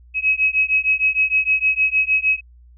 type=beating tone pair; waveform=sine; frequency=2552 / 2558.5 Hz; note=D#7 / D#7; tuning=+43 / +48 cents; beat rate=6.5 Hz; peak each=-18 / -18 dBFS; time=0.14-2.41 s; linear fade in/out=50 ms; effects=added 60 Hz sine -44 dBFS peak until 2.77 s